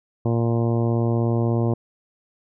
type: harmonic tone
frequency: 116.54 Hz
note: A#2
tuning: in tune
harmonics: 1 / 2 / 3 / 4 / 5 / 6 / 7 / 8 / 9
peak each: -20 / -25 / -26 / -30 / -32 / -35 / -39 / -40 / -41 dBFS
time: 0.25-1.74 s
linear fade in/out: 5 ms
effects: none